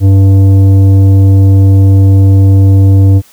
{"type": "tone with tanh clipping", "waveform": "sine", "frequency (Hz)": 97.2, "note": "G2", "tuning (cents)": -14, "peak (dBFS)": -3, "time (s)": [0, 3.22], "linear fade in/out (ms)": 50, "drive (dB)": 10, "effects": ["white hiss -42 dBFS RMS until 3.32 s"]}